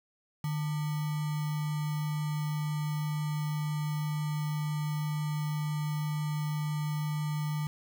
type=tone with sample-and-hold; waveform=sine; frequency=151 Hz; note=D3; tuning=48 cents sharp; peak=-29 dBFS; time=0.44-7.67 s; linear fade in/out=2 ms; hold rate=1050 Hz; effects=none